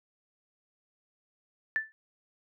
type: tone with exponential decay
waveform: sine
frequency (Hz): 1761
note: A6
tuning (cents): +1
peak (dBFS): -22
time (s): 1.76-1.92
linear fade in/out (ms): 0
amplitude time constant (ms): 34
effects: none